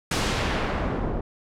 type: noise with low-pass filter sweep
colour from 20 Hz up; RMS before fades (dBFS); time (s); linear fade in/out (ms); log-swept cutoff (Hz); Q
pink; -26; 0.11-1.21; 5; 8900 to 560; 0.72
effects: none